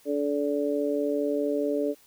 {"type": "harmonic tone", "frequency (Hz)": 144.6, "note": "D3", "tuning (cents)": -27, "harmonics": [2, 3, 4], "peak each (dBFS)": [-28, -28, -29], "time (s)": [0.05, 1.95], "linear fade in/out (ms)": 50, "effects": ["white hiss -58 dBFS RMS until 2.06 s"]}